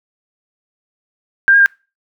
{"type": "tone with pitch steps", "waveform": "sine", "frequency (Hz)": [1590, 1623, 1599], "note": ["G6", "G#6", "G6"], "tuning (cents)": [24, -40, 34], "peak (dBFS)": -6, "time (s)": [1.48, 1.66], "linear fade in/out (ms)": 0, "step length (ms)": 60, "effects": ["noise-tail reverb RT60 0.3 s tail -24 dB re dry"]}